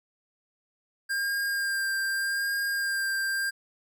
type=tone with vibrato; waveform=square; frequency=1600 Hz; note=G6; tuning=35 cents sharp; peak=-27 dBFS; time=1.09-3.51 s; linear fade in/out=20 ms; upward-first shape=sine; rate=0.83 Hz; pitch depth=18 cents each way; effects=none